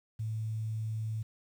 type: tone with quantisation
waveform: sine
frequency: 110 Hz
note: A2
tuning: in tune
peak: -32 dBFS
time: 0.19-1.23 s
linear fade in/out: 10 ms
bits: 10
effects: none